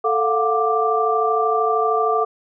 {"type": "tone cluster", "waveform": "sine", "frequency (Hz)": [440.9, 698, 731, 1178], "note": ["A4", "F5", "F#5", "D6"], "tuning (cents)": [4, -1, -21, 5], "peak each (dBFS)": [-20, -23, -24, -20], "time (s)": [0.04, 2.25], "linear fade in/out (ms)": 10, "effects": []}